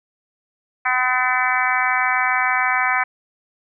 harmonic tone, 253.4 Hz, B3, 45 cents sharp, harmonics 3 / 4 / 5 / 6 / 7 / 8 / 9, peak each -24 / -24 / -24 / -24 / -24 / -24 / -24 dBFS, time 0.85-3.04 s, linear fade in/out 10 ms, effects none

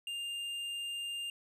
sine tone with hard clipping, 2803 Hz, F7, 6 cents sharp, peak -38 dBFS, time 0.07-1.3 s, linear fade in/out 2 ms, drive 7 dB, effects none

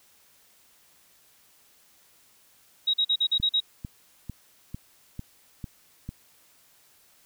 sine tone bursts, 3811 Hz, A#7, 38 cents sharp, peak -20 dBFS, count 7, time 2.87-3.604 s, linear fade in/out 10 ms, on 68 ms, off 43 ms
click train, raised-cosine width 5 ms, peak -22 dBFS, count 7, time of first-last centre 3.4-6.091 s, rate 2.23 Hz
effects white hiss -60 dBFS RMS until 7.25 s

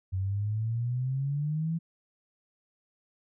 sine exponential sweep, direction up, 92.5 to 167.7 Hz, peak -27 dBFS, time 0.12-1.79 s, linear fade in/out 20 ms, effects none

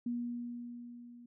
sine tone with level ramp, 240 Hz, B3, 49 cents flat, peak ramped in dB -32 to -51 dBFS, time 0.06-1.26 s, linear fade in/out 5 ms, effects none

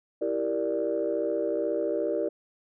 sine chord, E half-diminished seventh, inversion none, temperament equal, 329.6 / 392 / 466.2 / 587.3 Hz, E4 / G4 / Bb4 / D5, 0 / 0 / 0 / 0 cents, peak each -31 / -31 / -30 / -29 dBFS, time 0.21-2.29 s, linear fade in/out 10 ms, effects tanh soft clip ceiling -17 dBFS

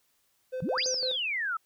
triangle tone with tremolo, 513 Hz, C5, 34 cents flat, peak -29 dBFS, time 0.52-1.17 s, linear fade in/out 20 ms, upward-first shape square, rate 5.9 Hz, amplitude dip 75%
sine exponential two-way sweep, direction up then down, 134.8 to 6430 to 1272 Hz, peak -28 dBFS, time 0.62-1.57 s, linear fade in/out 5 ms, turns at 0.87 s
sine tone with exponential decay, 4836 Hz, D8, 50 cents sharp, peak -26 dBFS, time 0.78-1.2 s, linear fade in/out 1 ms, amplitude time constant 91 ms
effects white hiss -71 dBFS RMS until 1.65 s

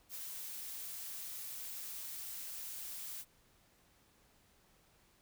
blue noise, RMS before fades -45 dBFS, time 0.09-3.25 s, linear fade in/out 50 ms, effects pink hiss -69 dBFS RMS until 5.21 s

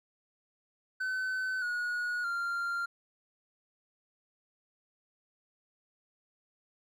triangle tone with pitch steps, 1519 / 1452.9 / 1389.7 Hz, F#6 / F#6 / F6, +45 / -32 / -9 cents, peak -29 dBFS, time 1-2.86 s, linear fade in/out 10 ms, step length 620 ms, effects none

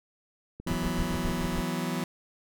clicks, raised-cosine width 3 ms, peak -28 dBFS, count 8, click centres 0.6 / 0.666 / 0.713 / 0.85 / 1.062 / 1.113 / 1.313 / 1.374 s
sawtooth chord, E suspended second, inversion none, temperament just, 164.81 / 185.42 / 247.2 Hz, E3 / F#3 / B3, 0 / +4 / +2 cents, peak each -29 dBFS, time 0.67-2.04 s, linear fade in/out 2 ms
brown noise with tremolo, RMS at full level -31 dBFS, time 0.68-1.64 s, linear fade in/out 20 ms, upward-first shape sine, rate 7 Hz, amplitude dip 90%
effects none

